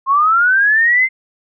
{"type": "linear sweep", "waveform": "sine", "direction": "up", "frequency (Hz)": [1055, 2100], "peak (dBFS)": -9, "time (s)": [0.06, 1.09], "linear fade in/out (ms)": 50, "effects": []}